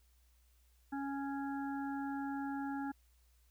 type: harmonic tone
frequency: 277.2 Hz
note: C#4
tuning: in tune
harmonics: 1 / 3 / 5 / 6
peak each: -38 / -43 / -50 / -51 dBFS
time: 0.92-2.92 s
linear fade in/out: 10 ms
effects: added 60 Hz sine -66 dBFS peak until 3.5 s + white hiss -75 dBFS RMS until 3.5 s